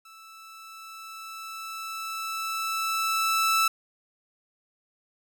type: tone with level ramp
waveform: sawtooth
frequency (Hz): 1318.5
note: E6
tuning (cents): 0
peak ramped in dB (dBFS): -44 to -16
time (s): 0.05-3.68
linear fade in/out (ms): 5
effects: none